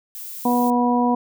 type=noise; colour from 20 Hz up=violet; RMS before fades=-34 dBFS; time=0.15-0.7 s; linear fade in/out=0 ms
type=harmonic tone; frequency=243.6 Hz; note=B3; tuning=24 cents flat; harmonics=1 / 2 / 3 / 4; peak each=-18 / -25 / -23 / -22 dBFS; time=0.45-1.15 s; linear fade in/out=5 ms
effects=none